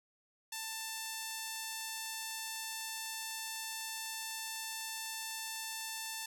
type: tone with band-pass filter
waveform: sawtooth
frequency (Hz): 888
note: A5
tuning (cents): +16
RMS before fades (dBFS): -42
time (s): 0.52-6.26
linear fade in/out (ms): 5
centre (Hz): 8500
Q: 0.61
effects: none